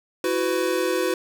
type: chord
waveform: square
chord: E suspended second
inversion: none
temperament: equal with one note detuned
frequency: 329.6 / 370 / 501.4 Hz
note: E4 / F#4 / B4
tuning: 0 / 0 / +26 cents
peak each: -28 / -25 / -26 dBFS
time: 0.24-1.14 s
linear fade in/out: 2 ms
effects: none